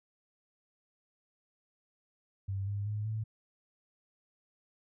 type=tone with pitch steps; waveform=sine; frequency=97.6 / 101.39 / 105.33 / 109.43 Hz; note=G2 / G#2 / G#2 / A2; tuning=-7 / -41 / +25 / -9 cents; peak=-32 dBFS; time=2.48-3.24 s; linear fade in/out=10 ms; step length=190 ms; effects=none